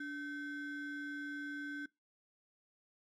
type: ring-modulated tone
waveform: triangle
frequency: 914 Hz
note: A#5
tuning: 34 cents flat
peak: -35 dBFS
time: 0-1.86 s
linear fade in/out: 5 ms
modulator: 624 Hz
effects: noise-tail reverb RT60 0.2 s tail -22 dB re dry